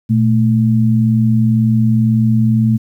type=tone pair together; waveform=sine; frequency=118.03 / 220 Hz; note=A#2 / A3; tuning=+22 / 0 cents; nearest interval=major seventh; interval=1078 cents; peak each=-12 dBFS; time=0.09-2.78 s; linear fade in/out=20 ms; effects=8-bit